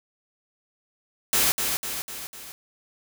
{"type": "noise with echo", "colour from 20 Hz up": "white", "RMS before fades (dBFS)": -21, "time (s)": [1.33, 1.52], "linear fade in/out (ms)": 0, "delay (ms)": 250, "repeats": 4, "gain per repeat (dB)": -5, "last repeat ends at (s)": 2.52, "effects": []}